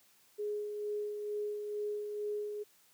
sine tone with tremolo, 417.3 Hz, G#4, 8 cents sharp, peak -33 dBFS, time 0.38-2.64 s, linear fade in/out 20 ms, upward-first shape sine, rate 2.2 Hz, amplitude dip 40%, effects white hiss -66 dBFS RMS until 2.93 s + high-pass 100 Hz 12 dB/octave

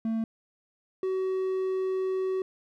triangle tone pair in turn, 224.2 / 377.1 Hz, A3 / F#4, +33 / +33 cents, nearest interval major sixth, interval 900 cents, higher second, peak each -24 dBFS, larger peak neither, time 0.05-0.24 / 1.03-2.42 s, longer second, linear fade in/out 2 ms, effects none

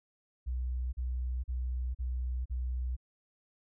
sine tone bursts, 62.4 Hz, B1, 19 cents sharp, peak -31 dBFS, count 5, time 0.46-2.966 s, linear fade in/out 20 ms, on 470 ms, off 39 ms, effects none

